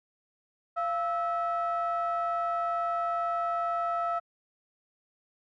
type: ring-modulated tone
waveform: triangle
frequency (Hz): 311.1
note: D#4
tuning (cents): 0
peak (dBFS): -22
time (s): 0.76-4.2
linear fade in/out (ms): 20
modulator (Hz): 1000
effects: high-pass 150 Hz 12 dB/octave